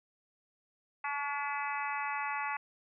harmonic tone with a mistuned harmonic, 286.9 Hz, D4, 40 cents flat, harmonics 3 / 4 / 5 / 6 / 7 / 8 / 9, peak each -37 / -39 / -42 / -44 / -40 / -47 / -43 dBFS, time 1.04-2.57 s, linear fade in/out 5 ms, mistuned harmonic 4, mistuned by -24 cents, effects none

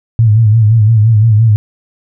sine tone with vibrato, 110 Hz, A2, in tune, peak -4 dBFS, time 0.19-1.56 s, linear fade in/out 0 ms, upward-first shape sine, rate 5.8 Hz, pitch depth 89 cents each way, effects none

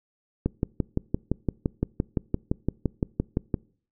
click train, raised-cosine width 3 ms, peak -10 dBFS, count 19, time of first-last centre 0.46-3.542 s, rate 5.84 Hz, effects noise-tail reverb RT60 0.5 s tail -25 dB re dry

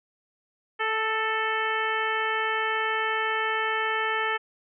harmonic tone with a mistuned harmonic, 439.1 Hz, A4, 4 cents flat, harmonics 1 / 2 / 3 / 4 / 5 / 6 / 7, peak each -32 / -31 / -30 / -29 / -33 / -37 / -37 dBFS, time 0.79-4.38 s, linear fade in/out 20 ms, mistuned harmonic 4, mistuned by +16 cents, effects none

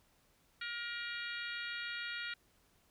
harmonic tone, 473.4 Hz, A#4, 27 cents sharp, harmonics 3 / 4 / 5 / 6 / 7 / 8 / 9, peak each -43 / -45 / -47 / -49 / -50 / -51 / -52 dBFS, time 0.61-2.34 s, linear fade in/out 5 ms, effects pink hiss -71 dBFS RMS until 2.9 s

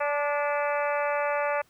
harmonic tone with a mistuned harmonic, 290 Hz, D4, 22 cents flat, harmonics 2 / 3 / 4 / 5 / 6 / 7 / 8 / 9, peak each -27 / -31 / -33 / -35 / -37 / -38 / -39 / -40 dBFS, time 0-1.62 s, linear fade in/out 10 ms, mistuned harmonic 4, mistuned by +24 cents, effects pink hiss -63 dBFS RMS until 1.69 s

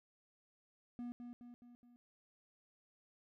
triangle tone with echo, 241.7 Hz, B3, 37 cents flat, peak -40 dBFS, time 0.99-1.12 s, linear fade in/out 0 ms, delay 210 ms, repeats 4, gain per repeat -5 dB, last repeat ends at 1.96 s, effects none

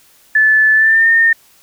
sine tone with pitch glide, 1741 to 1824.4 Hz, A6 to A#6, -19 to -38 cents, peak -7 dBFS, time 0.35-1.33 s, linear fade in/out 5 ms, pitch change +81 cents, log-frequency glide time 0.74-1.09 s, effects white hiss -49 dBFS RMS until 1.62 s

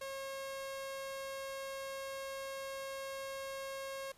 sawtooth tone, 542 Hz, C#5, 39 cents flat, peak -37 dBFS, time 0.01-4.12 s, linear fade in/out 5 ms, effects pink hiss -65 dBFS RMS until 4.17 s + resampled to 32000 Hz

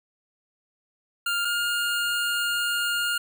25% pulse tone pair in turn, 1400 / 1414.6 Hz, F6 / F6, +4 / +22 cents, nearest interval unison, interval 18 cents, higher second, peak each -20 dBFS, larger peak neither, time 1.26-1.45 / 1.45-3.18 s, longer second, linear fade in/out 5 ms, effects none

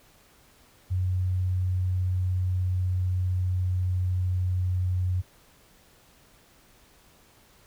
sine tone with pitch glide, 91.9 to 91.16 Hz, F#2 to F#2, -11 to -25 cents, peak -23 dBFS, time 0.9-5.22 s, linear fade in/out 20 ms, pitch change -14 cents, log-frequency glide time 1.25-4.89 s, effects pink hiss -58 dBFS RMS until 7.66 s

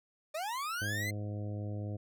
40% pulse linear sweep, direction up, 587.3 to 2093 Hz, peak -34 dBFS, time 0.34-1.11 s, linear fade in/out 10 ms
harmonic tone, 103.83 Hz, G#2, in tune, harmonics 1 / 2 / 3 / 4 / 5 / 6 / 7, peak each -36 / -45 / -46 / -52 / -49 / -52 / -57 dBFS, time 0.81-1.97 s, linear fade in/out 10 ms
effects none

